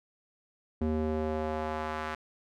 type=tone with band-pass filter sweep; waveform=square; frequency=77.78 Hz; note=D#2; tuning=in tune; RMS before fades=-32 dBFS; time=0.81-2.15 s; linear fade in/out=5 ms; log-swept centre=270 to 1400 Hz; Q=1.2; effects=none